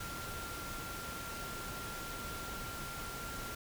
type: tone in noise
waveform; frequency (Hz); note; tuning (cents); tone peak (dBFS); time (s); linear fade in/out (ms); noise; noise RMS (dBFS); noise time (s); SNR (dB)
sine; 1381; F6; -20; -45; 0-3.55; 5; pink; -44; 0-3.55; -4
effects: none